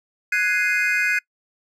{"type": "chord", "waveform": "triangle", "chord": "Ab dominant seventh", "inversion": "third", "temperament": "equal", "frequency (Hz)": [1480, 1661.2, 2093, 2489], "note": ["Gb6", "Ab6", "C7", "Eb7"], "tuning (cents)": [0, 0, 0, 0], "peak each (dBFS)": -22, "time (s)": [0.32, 1.19], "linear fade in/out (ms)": 5, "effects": ["noise-tail reverb RT60 0.1 s tail -24 dB re dry"]}